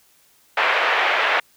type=band-pass noise; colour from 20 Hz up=white; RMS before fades=-19 dBFS; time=0.57-1.4 s; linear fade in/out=5 ms; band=510 to 2500 Hz; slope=24 dB/octave; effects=white hiss -57 dBFS RMS until 1.56 s